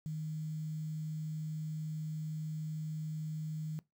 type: tone with quantisation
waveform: sine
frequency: 155.56 Hz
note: D#3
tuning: in tune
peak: -36 dBFS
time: 0.06-3.79 s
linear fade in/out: 0 ms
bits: 10
effects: noise-tail reverb RT60 0.2 s tail -21 dB re dry